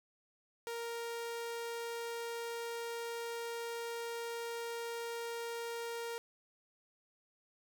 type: tone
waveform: sawtooth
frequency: 466.4 Hz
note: A#4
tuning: 1 cent sharp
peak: -35 dBFS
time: 0.67-6.18 s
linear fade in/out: 0 ms
effects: none